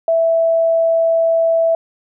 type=tone; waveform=sine; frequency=659.3 Hz; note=E5; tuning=in tune; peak=-11 dBFS; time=0.08-1.75 s; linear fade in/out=2 ms; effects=none